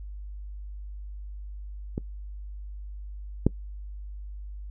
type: clicks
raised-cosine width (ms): 3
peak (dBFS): -16 / -6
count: 2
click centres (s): 1.979 / 3.466
effects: noise-tail reverb RT60 0.1 s tail -22 dB re dry + added 50 Hz sine -36 dBFS peak until 4.7 s